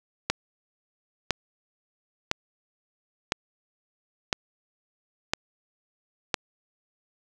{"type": "click train", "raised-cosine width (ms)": 0.2, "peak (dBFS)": -5, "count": 7, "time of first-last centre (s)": [0.3, 6.342], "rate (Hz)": 0.993, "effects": []}